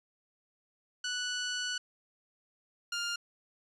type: tone pair in turn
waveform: 15% pulse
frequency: 1480 / 1404.2 Hz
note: F#6 / F6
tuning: 0 / +9 cents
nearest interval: minor second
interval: 91 cents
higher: first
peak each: -26 dBFS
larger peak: neither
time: 1.04-1.78 / 2.92-3.16 s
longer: first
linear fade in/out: 5 ms
effects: resampled to 24000 Hz